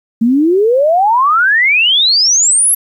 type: exponential sweep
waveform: sine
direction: up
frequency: 220 to 11550 Hz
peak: -7 dBFS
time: 0.21-2.75 s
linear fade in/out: 10 ms
effects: 8-bit